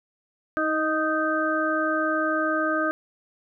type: harmonic tone with a mistuned harmonic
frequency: 311.1 Hz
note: D#4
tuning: in tune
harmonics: 1 / 2 / 4 / 5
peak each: -27 / -27 / -27 / -27 dBFS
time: 0.57-2.91 s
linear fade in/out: 0 ms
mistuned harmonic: 1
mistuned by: +25 cents
effects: none